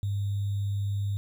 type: tone with sample-and-hold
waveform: sine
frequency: 100.4 Hz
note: G2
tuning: 42 cents sharp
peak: -26 dBFS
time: 0.03-1.17 s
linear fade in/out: 0 ms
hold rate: 3675 Hz
effects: none